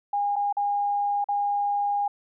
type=tone with dropouts; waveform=sine; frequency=814 Hz; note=G#5; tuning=35 cents flat; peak=-22 dBFS; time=0.13-2.08 s; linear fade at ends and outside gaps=5 ms; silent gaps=0.358-0.363 / 0.527-0.568 / 1.243-1.286 s; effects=none